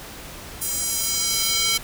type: tone with high-pass filter sweep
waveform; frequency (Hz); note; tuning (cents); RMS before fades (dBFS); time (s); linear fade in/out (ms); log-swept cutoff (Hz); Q
square; 448.8; A4; +34; -23; 0.61-1.78; 10; 9000 to 3200; 1.2
effects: pink hiss -38 dBFS RMS until 1.83 s